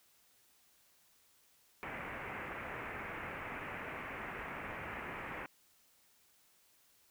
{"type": "low-pass noise", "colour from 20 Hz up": "white", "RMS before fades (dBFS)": -44, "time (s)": [1.83, 5.46], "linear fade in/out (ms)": 0, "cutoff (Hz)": 2400, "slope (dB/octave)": 48, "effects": ["white hiss -69 dBFS RMS until 7.1 s"]}